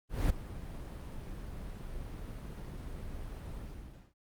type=noise with ADSR envelope; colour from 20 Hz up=brown; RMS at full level=-26 dBFS; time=0.09-4.14 s; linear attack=210 ms; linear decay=7 ms; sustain=-16 dB; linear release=540 ms; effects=Opus 32 kbps